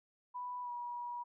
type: tone with pitch glide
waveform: sine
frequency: 987.8 to 964.7 Hz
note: B5 to B5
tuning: 0 to -41 cents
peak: -39 dBFS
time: 0.34-1.24 s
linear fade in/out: 20 ms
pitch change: -41 cents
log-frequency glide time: 0.62-0.71 s
effects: none